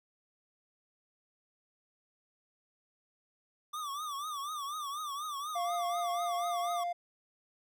square tone with vibrato, 1174.7 Hz, D6, in tune, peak -37 dBFS, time 3.73-6.84 s, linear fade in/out 10 ms, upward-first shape triangle, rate 4.1 Hz, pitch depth 140 cents each way
triangle tone, 698.5 Hz, F5, in tune, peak -30 dBFS, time 5.55-6.93 s, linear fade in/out 10 ms
effects none

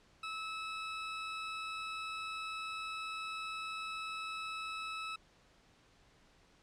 20% pulse tone, 1301 Hz, E6, 23 cents flat, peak -34 dBFS, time 0.23-5.16 s, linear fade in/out 5 ms, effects pink hiss -66 dBFS RMS until 6.62 s + low-pass 6000 Hz 12 dB/octave

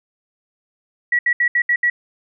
sine tone bursts at uneven times, 1930 Hz, B6, 40 cents flat, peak -13 dBFS, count 6, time 1.12-1.19 / 1.26-1.33 / 1.4-1.48 / 1.55-1.62 / 1.69-1.76 / 1.83-1.9 s, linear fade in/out 5 ms, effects none

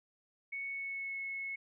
sine tone with pitch glide, 2217 to 2190 Hz, C#7 to C#7, 0 to -22 cents, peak -37 dBFS, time 0.52-1.56 s, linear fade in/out 10 ms, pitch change -22 cents, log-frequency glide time 0.67-1.19 s, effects none

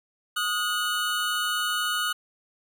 square tone cluster, 1248 / 1444 / 2962 Hz, D#6 / F#6 / F#7, +5 / -43 / +1 cents, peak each -31 / -29 / -30 dBFS, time 0.36-2.13 s, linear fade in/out 10 ms, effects none

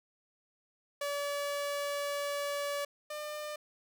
sawtooth tone pair in turn, 573 / 600.6 Hz, D5 / D5, -43 / +39 cents, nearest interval minor second, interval 82 cents, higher second, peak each -29 / -34 dBFS, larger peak first, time 1.01-2.85 / 3.1-3.56 s, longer first, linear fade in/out 5 ms, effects none

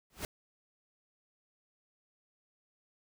pink noise with exponential growth, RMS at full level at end -34 dBFS, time 0.1-0.25 s, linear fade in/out 1 ms, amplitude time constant 31 ms, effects none

